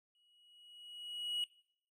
triangle tone with exponential growth, 2911 Hz, F#7, 29 cents flat, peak -32 dBFS, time 0.15-1.44 s, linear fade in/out 1 ms, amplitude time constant 280 ms, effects noise-tail reverb RT60 0.6 s tail -20 dB re dry

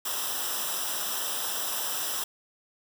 white noise with comb filter, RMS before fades -31 dBFS, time 0.05-2.24 s, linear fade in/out 5 ms, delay 0.45 ms, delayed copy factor -0.8, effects none

